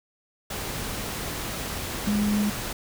sine tone in noise, 207.7 Hz, G#3, in tune, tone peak -21 dBFS, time 2.07-2.5 s, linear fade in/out 5 ms, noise pink, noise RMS -32 dBFS, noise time 0.5-2.73 s, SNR +8 dB, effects none

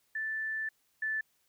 sine tone pair in turn, 1760 / 1752.2 Hz, A6 / A6, 0 / -8 cents, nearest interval unison, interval 8 cents, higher first, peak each -32 / -30 dBFS, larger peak second, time 0.15-0.69 / 1.02-1.21 s, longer first, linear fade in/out 5 ms, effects white hiss -73 dBFS RMS until 1.48 s

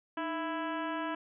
harmonic tone with a mistuned harmonic, 330.4 Hz, E4, 4 cents sharp, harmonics 1 / 2 / 3 / 4 / 5 / 6 / 7 / 8 / 9 / 10, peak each -37 / -40 / -38 / -43 / -42 / -53 / -52 / -51 / -51 / -58 dBFS, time 0.17-1.15 s, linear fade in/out 5 ms, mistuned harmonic 1, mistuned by -110 cents, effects none

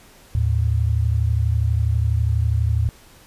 sine tone pair together, 77.78 / 110 Hz, D#2 / A2, 0 / 0 cents, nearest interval tritone, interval 600 cents, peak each -19 dBFS, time 0.35-2.89 s, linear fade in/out 0 ms, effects pink hiss -49 dBFS RMS until 3.26 s + resampled to 32000 Hz

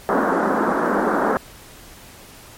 pink band-pass noise, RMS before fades -19 dBFS, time 0.09-1.37 s, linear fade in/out 0 ms, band 200 to 1600 Hz, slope 48 dB/octave, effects pink hiss -43 dBFS RMS until 2.57 s + MP3 64 kbps

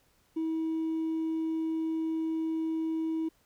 triangle tone with hard clipping, 321.8 Hz, E4, 42 cents flat, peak -28 dBFS, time 0.36-3.29 s, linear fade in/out 10 ms, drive 2 dB, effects pink hiss -68 dBFS RMS until 3.45 s

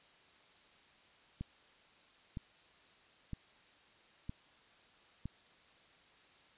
click train, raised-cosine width 5 ms, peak -28 dBFS, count 5, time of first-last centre 1.41-5.256 s, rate 1.04 Hz, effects white hiss -64 dBFS RMS until 6.57 s + resampled to 8000 Hz

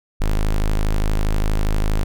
square tone, 26.21 Hz, G#0, 17 cents sharp, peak -16 dBFS, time 0.2-2.04 s, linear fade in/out 10 ms, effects none

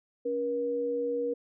sine tone pair together, 280 / 478.8 Hz, C#4 / A#4, +18 / +46 cents, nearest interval major sixth, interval 928 cents, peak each -36 / -28 dBFS, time 0.25-1.34 s, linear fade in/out 10 ms, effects none

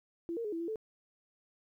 sine tone with pitch steps, 337.4 / 463.3 / 419.2 / 331.7 / 337.5 / 438.2 Hz, E4 / A#4 / G#4 / E4 / E4 / A4, +40 / -11 / +16 / +11 / +41 / -7 cents, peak -34 dBFS, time 0.29-0.758 s, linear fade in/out 0 ms, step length 78 ms, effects 12-bit

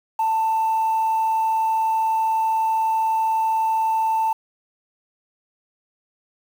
sine tone, 888 Hz, A5, 16 cents sharp, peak -16 dBFS, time 0.19-4.33 s, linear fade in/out 5 ms, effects tanh soft clip ceiling -15 dBFS + 7-bit

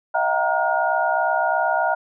sine tone cluster, 632 / 695 / 763 / 935 / 1431 Hz, D#5 / F5 / G5 / A#5 / F6, +27 / -9 / -47 / +5 / +42 cents, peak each -24 dBFS, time 0.14-1.95 s, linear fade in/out 10 ms, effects none

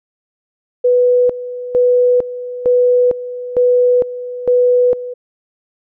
sine tone with tremolo, 493.9 Hz, B4, in tune, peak -8 dBFS, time 0.84-5.14 s, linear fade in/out 10 ms, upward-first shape square, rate 1.1 Hz, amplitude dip 80%, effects none

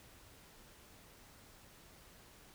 silence, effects pink hiss -60 dBFS RMS until 2.54 s

